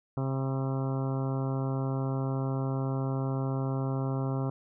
harmonic tone with a mistuned harmonic, 133.7 Hz, C3, 38 cents sharp, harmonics 1 / 2 / 3 / 4 / 5 / 6 / 7 / 8 / 9 / 10, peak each -29 / -35 / -39 / -41 / -43 / -45 / -46 / -47 / -48 / -49 dBFS, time 0.17-4.5 s, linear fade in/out 2 ms, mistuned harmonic 7, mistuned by +41 cents, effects none

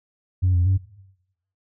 sine tone with pitch steps, 91.8 / 88.3 / 95.1 Hz, F#2 / F2 / F#2, -13 / +20 / +48 cents, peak -14 dBFS, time 0.42-0.78 s, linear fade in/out 20 ms, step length 120 ms, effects noise-tail reverb RT60 0.8 s tail -17 dB re dry + tanh soft clip ceiling -13 dBFS

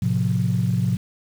sine chord, F major, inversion first, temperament equal with one note detuned, 110 / 130.81 / 178.18 Hz, A2 / C3 / F3, 0 / 0 / +35 cents, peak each -22 dBFS, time 0.02-0.97 s, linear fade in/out 5 ms, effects tanh soft clip ceiling -10 dBFS + 7-bit

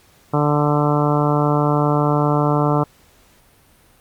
harmonic tone, 147.5 Hz, D3, 8 cents sharp, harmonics 1 / 2 / 3 / 4 / 5 / 6 / 7 / 8 / 9, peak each -18 / -21 / -23 / -24 / -25 / -26 / -26 / -27 / -28 dBFS, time 0.33-2.84 s, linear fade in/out 10 ms, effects pink hiss -53 dBFS RMS until 4 s + Opus 48 kbps

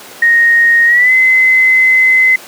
sine tone with pitch glide, 1864.7 to 2045 Hz, A#6 to C7, 0 to -40 cents, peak -5 dBFS, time 0.22-2.36 s, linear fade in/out 5 ms, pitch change +160 cents, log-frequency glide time 0.86-1.13 s, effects pink hiss -32 dBFS RMS until 2.47 s + high-pass 300 Hz 12 dB/octave

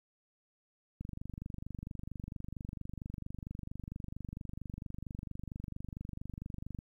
click train, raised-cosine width 5 ms, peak -29 dBFS, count 142, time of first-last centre 1.01-6.789 s, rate 24.4 Hz, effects 11-bit

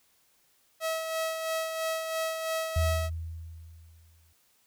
sawtooth tone with tremolo, 645 Hz, E5, 38 cents flat, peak -24 dBFS, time 0.8-3.1 s, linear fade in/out 50 ms, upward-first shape sine, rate 3 Hz, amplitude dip 45%
sine tone with exponential decay, 81.7 Hz, E2, 15 cents flat, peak -22 dBFS, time 2.76-4.33 s, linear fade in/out 5 ms, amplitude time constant 340 ms
effects white hiss -67 dBFS RMS until 4.66 s

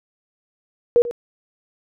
sine tone with echo, 477.2 Hz, A#4, 41 cents sharp, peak -10 dBFS, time 0.96-1.02 s, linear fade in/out 0 ms, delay 91 ms, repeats 1, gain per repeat -14 dB, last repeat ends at 1.111 s, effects none

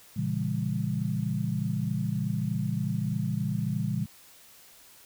sine chord, A# diminished seventh, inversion none, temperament just, 116.54 / 139.85 / 167.82 / 201.4 Hz, A#2 / C#3 / E3 / G3, 0 / +16 / +31 / +47 cents, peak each -32 dBFS, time 0.16-4.06 s, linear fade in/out 10 ms, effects white hiss -54 dBFS RMS until 5.05 s

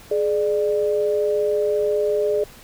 sine tone pair together, 420.9 / 595.2 Hz, G#4 / D5, +23 / +23 cents, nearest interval tritone, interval 600 cents, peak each -19 / -22 dBFS, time 0.11-2.44 s, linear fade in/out 5 ms, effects pink hiss -45 dBFS RMS until 2.63 s

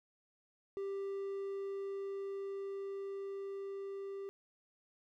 triangle tone with level ramp, 393.7 Hz, G4, 8 cents sharp, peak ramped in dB -35 to -39 dBFS, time 0.77-4.29 s, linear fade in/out 0 ms, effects none

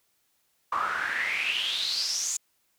pink noise with band-pass filter sweep, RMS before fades -29 dBFS, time 0.72-2.37 s, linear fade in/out 5 ms, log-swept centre 1100 to 7200 Hz, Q 7.9, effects white hiss -71 dBFS RMS until 2.78 s

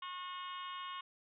harmonic tone with a mistuned harmonic, 362.7 Hz, F#4, 34 cents flat, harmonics 3 / 4 / 5 / 6 / 7 / 8 / 9 / 10, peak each -43 / -55 / -57 / -55 / -60 / -50 / -54 / -56 dBFS, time 0.02-1.01 s, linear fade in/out 5 ms, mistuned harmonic 9, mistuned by -17 cents, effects none

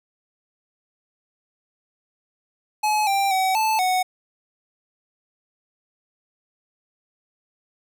square tone with pitch steps, 851 / 788 / 757 / 875 / 740 Hz, G#5 / G5 / F#5 / A5 / F#5, +42 / +9 / +39 / -10 / 0 cents, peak -19 dBFS, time 2.83-4.03 s, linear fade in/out 10 ms, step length 240 ms, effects none

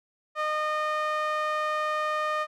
sawtooth tone with band-pass filter, 612 Hz, D#5, 29 cents flat, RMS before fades -28 dBFS, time 0.35-2.47 s, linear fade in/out 50 ms, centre 1300 Hz, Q 1.7, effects none

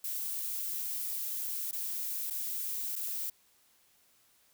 violet noise with dropouts, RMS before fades -36 dBFS, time 0.04-3.3 s, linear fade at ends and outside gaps 5 ms, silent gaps 1.712-1.728 / 2.302-2.306 / 2.957-2.961 s, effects white hiss -67 dBFS RMS until 4.53 s

